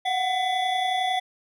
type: tone cluster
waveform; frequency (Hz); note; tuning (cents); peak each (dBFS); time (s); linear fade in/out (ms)
triangle; 715 / 746 / 2006 / 3437; F5 / F#5 / B6 / A7; +41 / +14 / +26 / -41; -30 / -22 / -30 / -29; 0.05-1.2; 10
effects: none